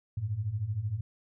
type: beating tone pair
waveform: sine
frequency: 97 / 110 Hz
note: G2 / A2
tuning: -18 / 0 cents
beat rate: 13 Hz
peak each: -35 / -31 dBFS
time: 0.17-1.01 s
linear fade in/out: 5 ms
effects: none